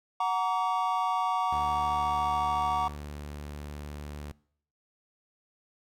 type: chord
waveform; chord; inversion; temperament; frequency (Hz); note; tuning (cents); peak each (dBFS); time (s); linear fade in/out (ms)
triangle; Gb augmented; none; equal with one note detuned; 740 / 932.3 / 1144.5; Gb5 / Bb5 / D6; 0 / 0 / -45; -28; 0.2-2.88; 5
type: tone with pitch glide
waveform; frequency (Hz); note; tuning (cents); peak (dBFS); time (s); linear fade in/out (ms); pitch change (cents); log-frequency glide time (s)
sawtooth; 74 to 73.45; D2 to D2; +14 to +1; -34; 1.52-4.32; 5; -13; 1.74-3.2
effects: noise-tail reverb RT60 0.6 s tail -22 dB re dry